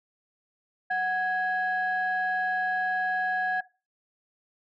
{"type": "tone pair together", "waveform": "sine", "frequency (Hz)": [740, 1661.2], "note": ["F#5", "G#6"], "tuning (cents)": [0, 0], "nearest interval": "octave + major second", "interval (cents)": 1400, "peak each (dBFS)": -26, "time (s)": [0.9, 3.61], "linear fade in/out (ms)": 10, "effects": ["noise-tail reverb RT60 0.3 s tail -19 dB re dry", "tanh soft clip ceiling -19 dBFS"]}